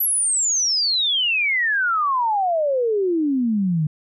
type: exponential sweep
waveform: sine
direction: down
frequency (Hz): 12000 to 147.7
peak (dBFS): -17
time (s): 0-3.87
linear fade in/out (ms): 5
effects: none